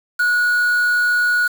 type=tone with quantisation; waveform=triangle; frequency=1458 Hz; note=F#6; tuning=26 cents flat; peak=-12 dBFS; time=0.19-1.48 s; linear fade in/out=10 ms; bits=5; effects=none